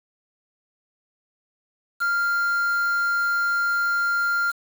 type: tone with quantisation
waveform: triangle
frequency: 1397 Hz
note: F6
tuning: in tune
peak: -18 dBFS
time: 2-4.52 s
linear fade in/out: 20 ms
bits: 6
effects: none